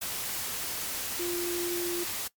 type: tone in noise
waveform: sine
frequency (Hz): 349.2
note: F4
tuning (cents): 0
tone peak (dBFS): -30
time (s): 1.19-2.04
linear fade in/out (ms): 10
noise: white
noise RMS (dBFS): -34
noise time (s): 0.01-2.28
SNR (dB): +1
effects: noise-tail reverb RT60 0.1 s tail -19 dB re dry + MP3 96 kbps